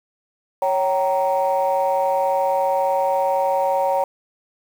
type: chord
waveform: sine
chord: G diminished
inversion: second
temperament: equal with one note detuned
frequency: 554.4 / 768.7 / 932.3 Hz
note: Db5 / G5 / Bb5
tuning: 0 / -34 / 0 cents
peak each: -19 / -21 / -21 dBFS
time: 0.62-4.04 s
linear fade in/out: 2 ms
effects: tanh soft clip ceiling -10 dBFS + 7-bit